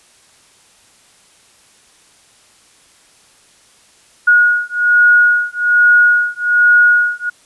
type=beating tone pair; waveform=sine; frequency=1446 / 1447.2 Hz; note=F#6 / F#6; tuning=-40 / -39 cents; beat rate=1.2 Hz; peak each=-11 dBFS; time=4.27-7.3 s; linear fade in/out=10 ms; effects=white hiss -49 dBFS RMS until 7.45 s + resampled to 24000 Hz